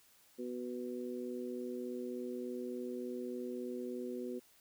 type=harmonic tone; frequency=123.4 Hz; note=B2; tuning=1 cent flat; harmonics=2 / 3 / 4; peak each=-42 / -42 / -46 dBFS; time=0.38-4.4 s; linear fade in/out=20 ms; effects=white hiss -66 dBFS RMS until 4.6 s